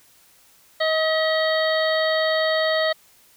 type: harmonic tone with a mistuned harmonic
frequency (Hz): 633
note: D#5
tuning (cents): +30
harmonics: 1 / 2 / 3 / 5 / 6 / 7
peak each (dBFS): -20 / -29 / -25 / -32 / -30 / -31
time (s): 0.8-2.93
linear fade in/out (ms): 10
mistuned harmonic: 3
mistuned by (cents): +20
effects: white hiss -55 dBFS RMS until 3.36 s

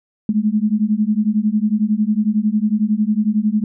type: beating tone pair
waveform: sine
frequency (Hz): 207.3 / 218.3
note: G#3 / A3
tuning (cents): -3 / -13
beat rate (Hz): 11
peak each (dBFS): -17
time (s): 0.29-3.64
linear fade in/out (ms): 2
effects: none

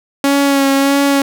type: tone with vibrato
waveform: sawtooth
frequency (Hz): 277.2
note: C#4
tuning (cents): 0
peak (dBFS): -6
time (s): 0.24-1.22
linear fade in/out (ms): 2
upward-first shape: sine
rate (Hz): 1.6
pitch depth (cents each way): 23
effects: none

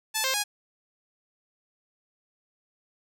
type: tone with pitch steps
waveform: 5% pulse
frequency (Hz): 873 / 527 / 827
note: A5 / C5 / G#5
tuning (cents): -14 / +12 / -8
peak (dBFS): -13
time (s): 0.14-0.44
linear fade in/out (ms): 20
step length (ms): 100
effects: none

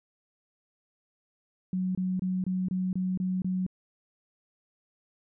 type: tone bursts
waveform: sine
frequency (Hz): 185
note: F#3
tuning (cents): 0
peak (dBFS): -26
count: 8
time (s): 1.73-3.665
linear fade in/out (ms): 2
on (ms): 220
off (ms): 25
effects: none

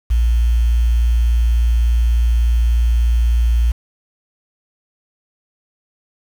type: tone with quantisation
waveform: sine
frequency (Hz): 58.27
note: A#1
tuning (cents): 0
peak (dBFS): -11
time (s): 0.1-3.72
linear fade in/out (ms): 10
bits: 6
effects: none

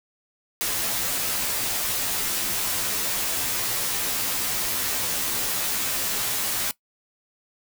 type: noise with comb filter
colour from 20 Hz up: white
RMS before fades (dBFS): -26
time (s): 0.61-6.71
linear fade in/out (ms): 0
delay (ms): 13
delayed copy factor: -0.85
effects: noise-tail reverb RT60 0.1 s tail -19 dB re dry

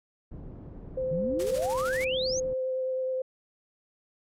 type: low-pass noise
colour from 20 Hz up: pink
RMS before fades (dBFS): -43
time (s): 0.31-2.54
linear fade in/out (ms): 10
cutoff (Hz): 380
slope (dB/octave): 12
type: tone with vibrato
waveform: sine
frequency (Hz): 518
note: C5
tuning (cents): -17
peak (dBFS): -27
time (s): 0.97-3.22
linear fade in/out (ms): 5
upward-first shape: triangle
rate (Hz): 9.5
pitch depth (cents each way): 13
type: exponential sweep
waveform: sine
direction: up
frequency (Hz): 146.83 to 6645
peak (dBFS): -30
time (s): 1.11-2.4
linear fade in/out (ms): 5
type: noise with tremolo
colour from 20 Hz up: white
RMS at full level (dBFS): -39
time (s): 1.39-2.05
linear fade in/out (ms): 10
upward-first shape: square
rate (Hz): 13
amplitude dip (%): 50
effects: low-pass 11000 Hz 12 dB/octave

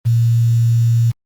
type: tone with quantisation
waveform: sine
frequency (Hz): 116.54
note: A#2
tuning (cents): 0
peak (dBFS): -10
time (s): 0.05-1.12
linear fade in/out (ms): 20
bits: 6
effects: Opus 24 kbps

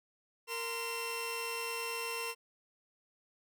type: tone cluster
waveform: sawtooth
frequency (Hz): 463.1 / 1034 / 2710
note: A#4 / C6 / E7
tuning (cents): -11 / -21 / +47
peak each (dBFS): -37 / -38 / -36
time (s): 0.47-2.35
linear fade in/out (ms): 50
effects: none

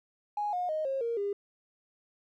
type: tone with pitch steps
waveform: triangle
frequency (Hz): 830.6 / 718.9 / 622.2 / 538.6 / 466.2 / 403.5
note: G#5 / F5 / D#5 / C#5 / A#4 / G#4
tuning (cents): 0 / +50 / 0 / -50 / 0 / -50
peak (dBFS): -25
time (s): 0.37-1.33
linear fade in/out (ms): 5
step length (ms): 160
effects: tanh soft clip ceiling -27 dBFS

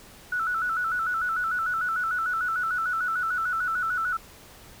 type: tone with vibrato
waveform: sine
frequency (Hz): 1396.9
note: F6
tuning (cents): 0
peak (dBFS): -24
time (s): 0.32-4.17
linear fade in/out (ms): 5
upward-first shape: square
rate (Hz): 6.7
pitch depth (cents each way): 88
effects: pink hiss -49 dBFS RMS until 4.8 s

